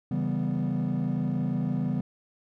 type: chord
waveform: triangle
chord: C# half-diminished seventh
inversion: none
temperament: equal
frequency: 138.59 / 164.81 / 196 / 246.9 Hz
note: C#3 / E3 / G3 / B3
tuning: 0 / 0 / 0 / 0 cents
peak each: -28 dBFS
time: 0.11-2.01 s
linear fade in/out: 5 ms
effects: tanh soft clip ceiling -19 dBFS